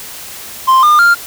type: tone with pitch steps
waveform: triangle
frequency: 1046.5 / 1209.1 / 1396.9 Hz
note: C6 / D#6 / F6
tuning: 0 / -50 / 0 cents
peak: -3 dBFS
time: 0.67-1.15 s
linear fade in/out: 20 ms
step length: 160 ms
effects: white hiss -29 dBFS RMS until 1.26 s